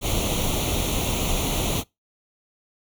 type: noise with comb filter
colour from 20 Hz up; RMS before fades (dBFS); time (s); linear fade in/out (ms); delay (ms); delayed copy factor
pink; -24; 0.01-1.84; 50; 0.3; +0.8
effects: noise-tail reverb RT60 0.2 s tail -23 dB re dry